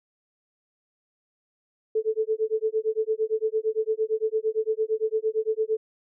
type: tone with tremolo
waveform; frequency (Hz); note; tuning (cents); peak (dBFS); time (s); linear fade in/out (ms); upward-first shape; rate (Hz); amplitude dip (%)
sine; 438.4; A4; -6; -19; 1.95-5.77; 5; sine; 8.8; 100
effects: none